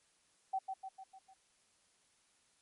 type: tone with echo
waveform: sine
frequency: 766 Hz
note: G5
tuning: 40 cents flat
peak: -32 dBFS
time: 0.53-0.59 s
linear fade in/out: 10 ms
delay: 150 ms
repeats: 5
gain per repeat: -5 dB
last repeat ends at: 1.34 s
effects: white hiss -72 dBFS RMS until 2.61 s + MP3 48 kbps